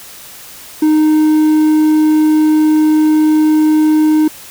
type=tone; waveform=triangle; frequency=308.8 Hz; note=D#4; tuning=13 cents flat; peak=-5 dBFS; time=0.82-4.28 s; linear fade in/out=5 ms; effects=white hiss -34 dBFS RMS until 4.5 s